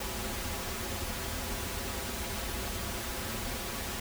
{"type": "noise with comb filter", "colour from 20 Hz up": "pink", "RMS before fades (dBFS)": -36, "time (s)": [0, 4], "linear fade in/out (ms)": 5, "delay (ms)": 6.6, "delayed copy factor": -0.7, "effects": []}